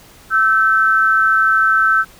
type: tone pair together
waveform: sine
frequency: 1324 / 1537.6 Hz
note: E6 / G6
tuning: +7 / -34 cents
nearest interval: minor third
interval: 259 cents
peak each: -13 dBFS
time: 0.3-2.05 s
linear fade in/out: 50 ms
effects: pink hiss -44 dBFS RMS until 2.19 s